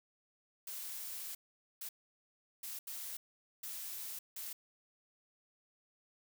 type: noise bursts at uneven times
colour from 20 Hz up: blue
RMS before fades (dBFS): -44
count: 6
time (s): 0.67-1.35 / 1.81-1.89 / 2.63-2.79 / 2.87-3.17 / 3.63-4.19 / 4.36-4.53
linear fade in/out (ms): 5
effects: none